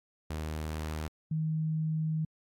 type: tone pair in turn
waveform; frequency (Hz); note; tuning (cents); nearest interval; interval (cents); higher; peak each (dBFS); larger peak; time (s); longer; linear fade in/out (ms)
sawtooth / sine; 77.78 / 157.46; D#2 / D#3; 0 / +21; octave; 1221; second; -30 / -28; second; 0.3-1.08 / 1.31-2.25; second; 5
effects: AAC 48 kbps